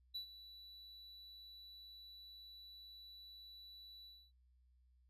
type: tone with ADSR envelope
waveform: triangle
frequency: 3951 Hz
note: B7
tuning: in tune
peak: -39 dBFS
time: 0.14-4.32 s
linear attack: 16 ms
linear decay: 100 ms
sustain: -14 dB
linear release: 270 ms
effects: added 62 Hz sine -68 dBFS peak until 5.09 s + resampled to 32000 Hz